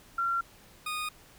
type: tone pair in turn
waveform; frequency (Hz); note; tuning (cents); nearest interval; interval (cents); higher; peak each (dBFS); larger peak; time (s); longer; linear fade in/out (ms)
sine / 20% pulse; 1371 / 1235; F6 / D#6; -32 / -13; major second; 181; first; -26 / -27; first; 0.18-0.41 / 0.86-1.09; neither; 5
effects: pink hiss -56 dBFS RMS until 1.38 s